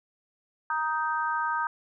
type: harmonic tone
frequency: 312.1 Hz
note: D#4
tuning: 5 cents sharp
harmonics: 3 / 4 / 5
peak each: -29 / -30 / -31 dBFS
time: 0.7-1.67 s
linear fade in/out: 2 ms
effects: none